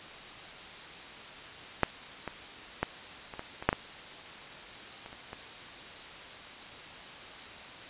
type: clicks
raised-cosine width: 0.5 ms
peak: -7 / -20 / -12 / -27 / -22 / -24 / -6 / -13 / -30 / -30 / -25 dBFS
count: 11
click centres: 1.833 / 2.277 / 2.83 / 3.338 / 3.394 / 3.625 / 3.69 / 3.729 / 5.061 / 5.129 / 5.331 s
effects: white hiss -45 dBFS RMS until 7.89 s + resampled to 8000 Hz